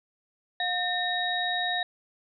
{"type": "tone cluster", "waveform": "sine", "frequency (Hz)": [717, 1810, 3803], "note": ["F5", "A6", "A#7"], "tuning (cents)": [45, 48, 34], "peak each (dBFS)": -30, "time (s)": [0.6, 1.83], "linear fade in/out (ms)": 2, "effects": []}